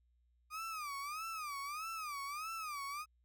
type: tone with vibrato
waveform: 35% pulse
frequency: 1217 Hz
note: D#6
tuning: 39 cents flat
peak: -39 dBFS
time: 0.5-3.06 s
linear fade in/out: 50 ms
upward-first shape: sine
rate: 1.6 Hz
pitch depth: 160 cents each way
effects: added 60 Hz sine -70 dBFS peak until 3.24 s